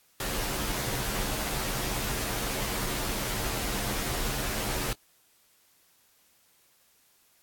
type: noise with comb filter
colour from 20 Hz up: pink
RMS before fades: -31 dBFS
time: 0.2-4.93 s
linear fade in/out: 2 ms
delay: 12 ms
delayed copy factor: -0.9
effects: white hiss -64 dBFS RMS until 7.42 s + AAC 64 kbps